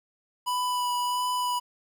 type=tone with vibrato; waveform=square; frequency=987.8 Hz; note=B5; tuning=in tune; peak=-26 dBFS; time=0.46-1.6 s; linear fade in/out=20 ms; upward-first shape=sine; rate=1.5 Hz; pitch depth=13 cents each way; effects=10-bit